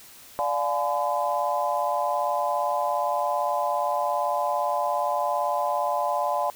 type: chord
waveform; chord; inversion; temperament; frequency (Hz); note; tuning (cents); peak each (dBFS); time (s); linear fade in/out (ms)
sine; D diminished seventh; none; just; 587.3 / 704.8 / 845.8 / 1014.9; D5 / F5 / Ab5 / Cb6; 0 / +16 / +31 / +47; -28; 0.39-6.5; 0
effects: white hiss -48 dBFS RMS until 6.55 s